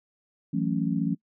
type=chord; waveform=sine; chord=F# minor seventh; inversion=third; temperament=equal with one note detuned; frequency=164.81 / 185 / 220 / 275.3 Hz; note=E3 / F#3 / A3 / C#4; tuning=0 / 0 / 0 / -12 cents; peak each=-29 dBFS; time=0.53-1.15 s; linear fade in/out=10 ms; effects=noise-tail reverb RT60 0.1 s tail -24 dB re dry